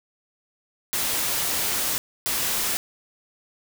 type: noise bursts at uneven times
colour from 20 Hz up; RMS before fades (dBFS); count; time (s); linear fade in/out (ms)
white; -25; 2; 0.93-1.98 / 2.26-2.77; 0
effects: none